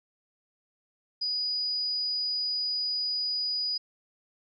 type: tone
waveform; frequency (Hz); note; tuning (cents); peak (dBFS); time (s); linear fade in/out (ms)
sine; 4930; D#8; -17; -27; 1.21-3.78; 10
effects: none